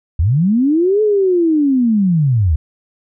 sine linear two-way sweep, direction up then down, 69.3 to 433.9 to 69.3 Hz, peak -10 dBFS, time 0.19-2.56 s, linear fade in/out 5 ms, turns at 1.02 s, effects none

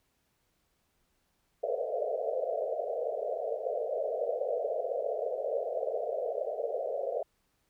pink band-pass noise, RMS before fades -33 dBFS, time 1.63-7.23 s, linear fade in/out 5 ms, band 440 to 690 Hz, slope 96 dB/octave, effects pink hiss -75 dBFS RMS until 7.69 s

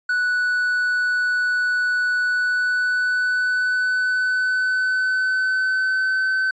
triangle tone with pitch glide, 1480 to 1528.7 Hz, F#6 to G6, 0 to -44 cents, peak -16 dBFS, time 0.09-6.51 s, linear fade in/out 5 ms, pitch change +56 cents, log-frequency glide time 2.22-6.33 s, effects resampled to 16000 Hz

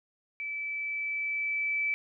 sine tone with level ramp, 2311 Hz, D7, 28 cents flat, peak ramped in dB -33 to -26 dBFS, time 0.4-1.94 s, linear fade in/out 0 ms, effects none

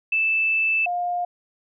sine tone pair in turn, 2637 / 707.8 Hz, E7 / F5, 0 / +23 cents, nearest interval octave + major seventh, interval 2277 cents, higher first, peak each -18 / -22 dBFS, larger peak first, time 0.12-0.86 / 0.86-1.25 s, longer first, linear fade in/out 5 ms, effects none

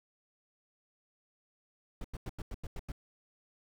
brown noise bursts, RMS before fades -39 dBFS, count 8, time 2.01-2.919 s, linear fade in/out 2 ms, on 34 ms, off 91 ms, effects none

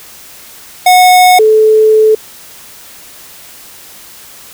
square / sine tone pair in turn, 731 / 434.7 Hz, F#5 / A4, -21 / -21 cents, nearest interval major sixth, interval 900 cents, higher first, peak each -3 dBFS, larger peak neither, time 0.86-1.39 / 1.39-2.15 s, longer second, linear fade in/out 5 ms, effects white hiss -34 dBFS RMS until 4.53 s

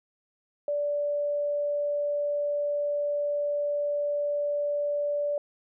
sine tone, 582 Hz, D5, 16 cents flat, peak -25 dBFS, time 0.68-5.38 s, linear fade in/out 2 ms, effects none

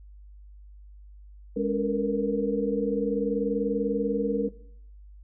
sine tone cluster, 204.8 / 280.6 / 454.7 / 475.1 Hz, G#3 / C#4 / A#4 / A#4, -24 / +21 / -43 / +33 cents, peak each -30 / -30 / -29 / -29 dBFS, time 1.56-4.49 s, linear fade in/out 10 ms, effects noise-tail reverb RT60 0.6 s tail -17 dB re dry + added 50 Hz sine -45 dBFS peak until 5.23 s

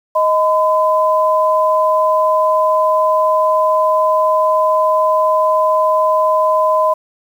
sine tone pair together, 626 / 1013 Hz, D#5 / B5, +10 / +44 cents, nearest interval minor sixth, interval 834 cents, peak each -13 dBFS, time 0.15-6.94 s, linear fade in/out 10 ms, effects 7-bit

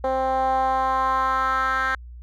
10% pulse tone with band-pass filter sweep, 262.8 Hz, C4, 8 cents sharp, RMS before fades -22 dBFS, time 0.04-1.95 s, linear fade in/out 2 ms, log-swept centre 610 to 1600 Hz, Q 3.4, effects added 60 Hz sine -37 dBFS peak until 2.22 s

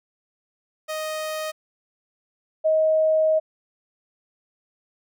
sawtooth / sine tone pair in turn, 623 / 629.9 Hz, D#5 / D#5, +2 / +21 cents, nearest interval unison, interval 19 cents, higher second, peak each -23 / -16 dBFS, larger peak second, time 0.88-1.52 / 2.64-3.4 s, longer second, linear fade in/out 20 ms, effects none

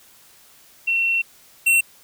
sine / square tone pair in turn, 2716 / 2716 Hz, F7 / F7, -49 / -49 cents, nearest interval unison, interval 0 cents, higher neither, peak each -17 / -14 dBFS, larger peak second, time 0.87-1.22 / 1.66-1.81 s, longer first, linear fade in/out 10 ms, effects white hiss -51 dBFS RMS until 2.03 s

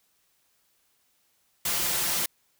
white noise with comb filter, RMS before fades -27 dBFS, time 1.65-2.26 s, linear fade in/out 5 ms, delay 5.8 ms, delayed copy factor +0.5, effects white hiss -69 dBFS RMS until 2.59 s

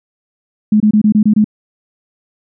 sine tone bursts, 212.3 Hz, G#3, 38 cents sharp, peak -6 dBFS, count 7, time 0.72-1.444 s, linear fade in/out 5 ms, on 82 ms, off 25 ms, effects none

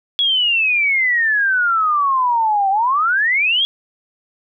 sine exponential two-way sweep, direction down then up, 3377 to 764 to 3377 Hz, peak -13 dBFS, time 0.19-3.65 s, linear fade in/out 0 ms, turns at 2.7 s, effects none

